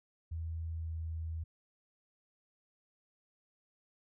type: tone with pitch glide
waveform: sine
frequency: 81.7 to 81.04 Hz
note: E2 to E2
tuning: -15 to -29 cents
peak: -36 dBFS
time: 0.31-1.44 s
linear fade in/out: 10 ms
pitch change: -14 cents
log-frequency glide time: 0.72-0.91 s
effects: none